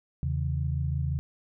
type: tone cluster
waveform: sine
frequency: 80.2 / 135.2 / 161 Hz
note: E2 / C#3 / E3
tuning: -47 / -43 / -41 cents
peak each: -29 / -29 / -36 dBFS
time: 0.23-1.19 s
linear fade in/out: 0 ms
effects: none